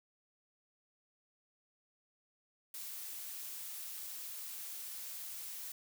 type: noise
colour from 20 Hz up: blue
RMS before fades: -45 dBFS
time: 2.74-5.72 s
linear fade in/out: 2 ms
effects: none